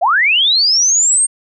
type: linear sweep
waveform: sine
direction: up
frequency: 607 to 8710 Hz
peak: -9 dBFS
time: 0.01-1.27 s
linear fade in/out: 20 ms
effects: none